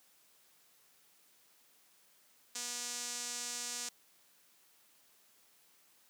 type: tone with band-pass filter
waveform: sawtooth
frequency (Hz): 242.3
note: B3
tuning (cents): -33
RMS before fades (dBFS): -41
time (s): 2.55-3.89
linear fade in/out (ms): 5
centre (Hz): 6900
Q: 2.2
effects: white hiss -67 dBFS RMS until 6.09 s + high-pass 150 Hz 12 dB/octave